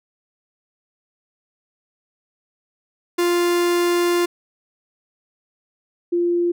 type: tone pair in turn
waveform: 45% pulse / sine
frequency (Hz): 349.2 / 347.2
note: F4 / F4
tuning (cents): 0 / -10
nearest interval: unison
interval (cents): 10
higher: first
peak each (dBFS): -16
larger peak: neither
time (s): 3.18-4.26 / 6.12-6.52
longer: first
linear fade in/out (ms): 10
effects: none